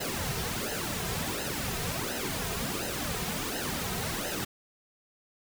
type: noise with flanger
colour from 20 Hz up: pink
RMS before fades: -33 dBFS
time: 0-4.45 s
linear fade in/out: 10 ms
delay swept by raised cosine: 0.86 to 3.56 ms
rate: 1.4 Hz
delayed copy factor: -0.75
effects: none